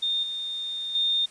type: tone with level steps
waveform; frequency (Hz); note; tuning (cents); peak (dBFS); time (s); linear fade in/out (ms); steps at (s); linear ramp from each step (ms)
sine; 3644; A#7; -40; -23 / -29 / -21; 0.02-1.26; 10; 0.23 / 0.95; 2
effects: white hiss -51 dBFS RMS until 1.3 s + resampled to 22050 Hz